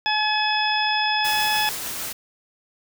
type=harmonic tone; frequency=853 Hz; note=G#5; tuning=46 cents sharp; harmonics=1 / 2 / 3 / 4 / 6; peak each=-23 / -26 / -27 / -26 / -28 dBFS; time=0.06-1.69 s; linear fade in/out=0 ms
type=noise with tremolo; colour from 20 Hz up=white; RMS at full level=-29 dBFS; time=1.24-2.13 s; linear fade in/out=10 ms; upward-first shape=triangle; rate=6.7 Hz; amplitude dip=25%
effects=none